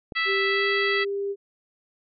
click, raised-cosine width 2 ms, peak -22 dBFS, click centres 0.122 s
harmonic tone, 658 Hz, E5, 3 cents flat, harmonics 2 / 3 / 4 / 5 / 6 / 7, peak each -30 / -24 / -31 / -32 / -38 / -36 dBFS, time 0.15-1.05 s, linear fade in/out 20 ms
sine tone with pitch glide, 392 to 399.3 Hz, G4 to G4, 0 to +32 cents, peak -25 dBFS, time 0.25-1.36 s, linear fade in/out 50 ms, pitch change +32 cents, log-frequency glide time 0.45-0.64 s
effects none

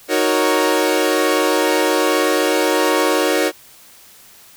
sawtooth chord, D# minor seventh, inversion none, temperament equal, 311.1 / 370 / 466.2 / 554.4 Hz, D#4 / F#4 / A#4 / C#5, 0 / 0 / 0 / 0 cents, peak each -16 dBFS, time 0.08-3.52 s, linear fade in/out 50 ms, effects white hiss -45 dBFS RMS until 4.56 s

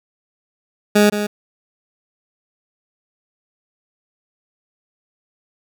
20% pulse tone with echo, 207.7 Hz, G#3, in tune, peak -5 dBFS, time 0.95-1.1 s, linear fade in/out 10 ms, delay 170 ms, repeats 1, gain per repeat -9 dB, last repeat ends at 1.27 s, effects none

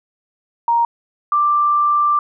sine tone pair in turn, 936 / 1179.3 Hz, A#5 / D6, +7 / +7 cents, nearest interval major third, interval 400 cents, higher second, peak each -12 dBFS, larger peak neither, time 0.68-0.85 / 1.32-2.19 s, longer second, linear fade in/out 2 ms, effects none

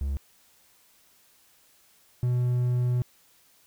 triangle tone pair in turn, 69.3 / 123.48 Hz, C#2 / B2, 0 / 0 cents, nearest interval minor seventh, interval 1000 cents, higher second, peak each -24 / -20 dBFS, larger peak second, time 0.01-0.17 / 2.23-3.02 s, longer second, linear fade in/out 0 ms, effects white hiss -61 dBFS RMS until 3.66 s

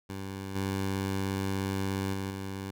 15% pulse tone with level steps, 96.9 Hz, G2, 20 cents flat, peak -30 / -23 / -26 / -29 dBFS, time 0.09-2.71 s, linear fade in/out 10 ms, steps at 0.55 / 2.13 / 2.3 s, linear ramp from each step 10 ms, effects none

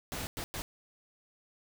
pink noise bursts at uneven times, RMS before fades -38 dBFS, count 3, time 0.12-0.27 / 0.37-0.44 / 0.54-0.62 s, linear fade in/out 0 ms, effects none

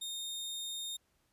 sawtooth tone, 3676 Hz, A#7, 25 cents flat, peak -35 dBFS, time 0.01-0.97 s, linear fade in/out 10 ms, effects pink hiss -75 dBFS RMS until 1.32 s + resampled to 32000 Hz

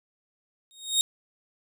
25% pulse tone with exponential growth, 3729 Hz, A#7, in tune, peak -13 dBFS, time 0.71-1.01 s, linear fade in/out 0 ms, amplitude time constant 65 ms, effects none

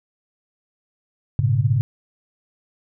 sine tone cluster, 103.9 / 118.8 / 137.6 Hz, G#2 / A#2 / C#3, +1 / +33 / -12 cents, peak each -20 dBFS, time 1.39-1.81 s, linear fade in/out 0 ms, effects none

